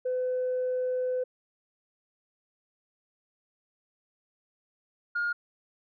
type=tone pair in turn; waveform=sine; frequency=506 / 1421.3 Hz; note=B4 / F6; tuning=+42 / +30 cents; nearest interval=octave + tritone; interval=1788 cents; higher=second; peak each=-25 dBFS; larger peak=neither; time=0.05-1.24 / 5.15-5.33 s; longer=first; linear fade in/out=10 ms; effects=tanh soft clip ceiling -23 dBFS